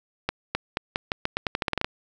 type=accelerating click train; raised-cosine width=0.3 ms; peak=-8 dBFS; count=15; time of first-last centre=0.29-1.845 s; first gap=260 ms; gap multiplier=0.85; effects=none